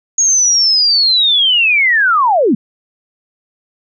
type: linear sweep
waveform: sine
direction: down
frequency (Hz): 6640 to 188.3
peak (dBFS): -8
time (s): 0.18-2.55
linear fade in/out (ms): 5
effects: none